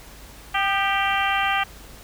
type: harmonic tone with a mistuned harmonic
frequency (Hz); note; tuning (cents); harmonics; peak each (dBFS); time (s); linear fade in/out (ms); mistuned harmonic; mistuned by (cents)
392; G4; 0; 2 / 3 / 4 / 5 / 6 / 7 / 8; -24 / -26 / -27 / -28 / -29 / -29 / -30; 0.54-1.64; 10; 3; +49
effects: added 50 Hz sine -45 dBFS peak until 2.03 s + pink hiss -45 dBFS RMS until 2.03 s